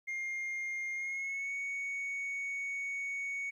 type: tone with pitch glide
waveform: sine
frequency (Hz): 2120 to 2228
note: C7 to C#7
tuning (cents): +22 to +8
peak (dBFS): -32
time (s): 0.07-3.51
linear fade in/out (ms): 20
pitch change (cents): +86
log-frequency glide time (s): 0.94-1.53
effects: tanh soft clip ceiling -34 dBFS + 12-bit